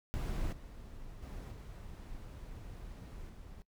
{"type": "noise with level steps", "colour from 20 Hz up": "brown", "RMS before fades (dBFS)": [-36, -49, -44, -47, -50], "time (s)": [0.14, 3.62], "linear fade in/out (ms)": 0, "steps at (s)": [0.52, 1.22, 1.51, 3.29], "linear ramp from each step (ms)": 10, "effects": ["noise-tail reverb RT60 0.1 s tail -20 dB re dry"]}